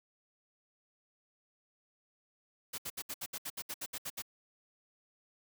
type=noise bursts; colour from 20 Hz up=white; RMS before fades=-40 dBFS; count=13; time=2.73-4.222 s; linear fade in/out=10 ms; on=52 ms; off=68 ms; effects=none